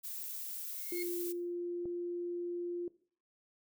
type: noise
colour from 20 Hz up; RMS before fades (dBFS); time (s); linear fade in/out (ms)
violet; -42; 0.03-1.33; 20
type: tone with exponential growth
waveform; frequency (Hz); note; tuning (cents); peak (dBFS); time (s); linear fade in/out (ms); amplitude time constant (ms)
35% pulse; 2159; C#7; -46; -38; 0.68-1.03; 5; 75
type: tone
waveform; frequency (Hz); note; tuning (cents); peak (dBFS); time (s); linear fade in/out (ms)
sine; 349.2; F4; 0; -35; 0.92-2.88; 2
type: click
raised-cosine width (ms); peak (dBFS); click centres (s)
2; -35; 1.856
effects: noise-tail reverb RT60 0.5 s tail -19 dB re dry